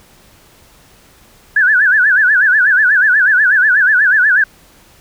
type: tone with vibrato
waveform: sine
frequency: 1600 Hz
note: G6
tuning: 35 cents sharp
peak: -7 dBFS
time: 1.56-4.44 s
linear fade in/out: 5 ms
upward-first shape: sine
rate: 8.2 Hz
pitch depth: 170 cents each way
effects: pink hiss -46 dBFS RMS until 5 s